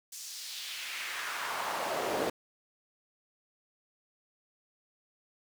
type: noise with high-pass filter sweep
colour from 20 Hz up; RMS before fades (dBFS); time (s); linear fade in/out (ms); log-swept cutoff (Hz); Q
brown; -36; 0.12-2.3; 5; 6600 to 400; 1.7
effects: none